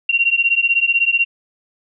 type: beating tone pair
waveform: sine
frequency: 2747 / 2763 Hz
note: F7 / F7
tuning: -29 / -19 cents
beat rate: 16 Hz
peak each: -16 dBFS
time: 0.09-1.25 s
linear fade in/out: 5 ms
effects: none